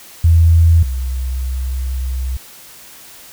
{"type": "tone pair in turn", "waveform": "sine", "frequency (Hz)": [82.8, 64.34], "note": ["E2", "C2"], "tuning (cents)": [8, -28], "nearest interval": "major third", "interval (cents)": 436, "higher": "first", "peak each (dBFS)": [-6, -17], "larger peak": "first", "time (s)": [[0.24, 0.83], [0.83, 2.37]], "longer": "second", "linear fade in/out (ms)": 5, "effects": ["white hiss -39 dBFS RMS until 3.32 s"]}